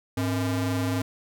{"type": "ring-modulated tone", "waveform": "45% pulse", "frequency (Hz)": 185, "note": "F#3", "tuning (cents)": 0, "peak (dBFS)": -21, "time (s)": [0.17, 1.02], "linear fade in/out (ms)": 5, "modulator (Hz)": 80.8, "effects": []}